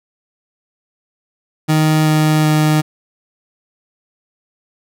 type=tone with pitch steps; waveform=30% pulse; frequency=155.56 / 154.57 / 153.6 Hz; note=D#3 / D#3 / D#3; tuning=0 / -11 / -22 cents; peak=-8 dBFS; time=1.68-2.82 s; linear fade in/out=20 ms; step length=380 ms; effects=none